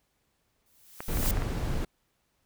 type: noise with exponential growth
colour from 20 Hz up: blue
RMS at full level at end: -29 dBFS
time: 0.66-1.31 s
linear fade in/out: 1 ms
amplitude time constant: 140 ms
type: clicks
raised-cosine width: 0.5 ms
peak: -20 dBFS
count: 6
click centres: 1.005 / 1.172 / 1.23 / 1.26 / 1.372 / 1.421 s
type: noise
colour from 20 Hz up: brown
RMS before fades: -29 dBFS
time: 1.08-1.85 s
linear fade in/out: 5 ms
effects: pink hiss -74 dBFS RMS until 2.45 s